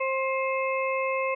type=harmonic tone with a mistuned harmonic; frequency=530 Hz; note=C5; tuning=22 cents sharp; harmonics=1 / 2 / 4 / 5; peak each=-27 / -30 / -33 / -34 dBFS; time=0-1.35 s; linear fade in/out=10 ms; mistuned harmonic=5; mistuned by=-32 cents; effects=none